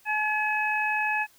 harmonic tone, 852 Hz, G#5, 44 cents sharp, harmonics 1 / 2 / 3, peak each -28 / -28 / -28 dBFS, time 0.05-1.27 s, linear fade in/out 50 ms, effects white hiss -59 dBFS RMS until 1.38 s

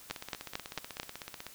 two click trains, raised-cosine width 0.2 ms, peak -16 / -23 dBFS, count 5 / 23, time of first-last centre 0.11-0.999 / 0.1-1.466 s, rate 4.5 / 16.1 Hz, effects white hiss -53 dBFS RMS until 1.54 s

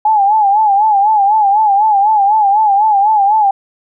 sine tone with vibrato, 830.6 Hz, G#5, in tune, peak -7 dBFS, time 0.05-3.51 s, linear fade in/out 5 ms, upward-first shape sine, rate 4 Hz, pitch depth 100 cents each way, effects none

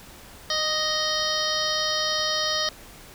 harmonic tone with a mistuned harmonic, 622.3 Hz, D#5, in tune, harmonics 1 / 2 / 3 / 5 / 6 / 7 / 8 / 9, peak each -31 / -31 / -31 / -31 / -31 / -31 / -31 / -31 dBFS, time 0.5-2.69 s, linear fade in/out 2 ms, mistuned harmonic 1, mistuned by -17 cents, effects pink hiss -46 dBFS RMS until 3.14 s

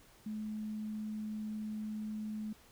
sine tone, 214.4 Hz, A3, 45 cents flat, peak -37 dBFS, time 0.26-2.53 s, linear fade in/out 5 ms, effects pink hiss -62 dBFS RMS until 2.71 s

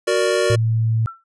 square chord, Gb augmented, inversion none, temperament equal, 370 / 466.2 / 587.3 Hz, Gb4 / Bb4 / D5, 0 / 0 / 0 cents, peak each -21 dBFS, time 0.07-0.56 s, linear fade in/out 10 ms
sine tone, 112.4 Hz, A2, 37 cents sharp, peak -15 dBFS, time 0.5-1.06 s, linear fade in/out 0 ms
sine tone with exponential decay, 1343 Hz, E6, 32 cents sharp, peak -25 dBFS, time 1.07-1.24 s, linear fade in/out 5 ms, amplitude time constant 36 ms
effects resampled to 24000 Hz

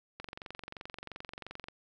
click train, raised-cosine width 0.3 ms, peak -26 dBFS, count 35, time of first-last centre 0.2-1.685 s, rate 22.9 Hz, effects none

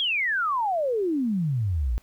sine exponential sweep, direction down, 3366 to 52.2 Hz, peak -22 dBFS, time 0-1.98 s, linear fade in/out 0 ms, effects pink hiss -60 dBFS RMS until 2.02 s

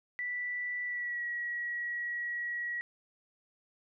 sine tone with pitch glide, 1968 to 1916.4 Hz, B6 to A#6, -7 to +47 cents, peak -33 dBFS, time 0.19-2.81 s, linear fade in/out 0 ms, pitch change -46 cents, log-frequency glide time 0.85-1.24 s, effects none

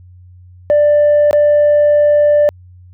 sine tone with dropouts, 590 Hz, D5, 8 cents sharp, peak -5 dBFS, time 0.7-2.49 s, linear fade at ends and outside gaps 0 ms, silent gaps 1.31-1.33 s, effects tanh soft clip ceiling -5 dBFS + added 90 Hz sine -37 dBFS peak until 2.93 s

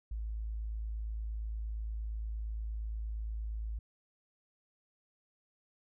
sine tone, 54.3 Hz, A1, 22 cents flat, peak -35 dBFS, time 0.11-3.79 s, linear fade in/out 5 ms, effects none

